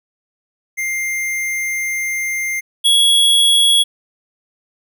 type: tone pair in turn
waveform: square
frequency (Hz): 2100 / 3341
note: C7 / G#7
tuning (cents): +6 / +10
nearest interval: minor sixth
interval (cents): 804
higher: second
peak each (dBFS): -19 / -10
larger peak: second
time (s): 0.77-2.61 / 2.84-3.84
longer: first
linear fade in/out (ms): 20
effects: none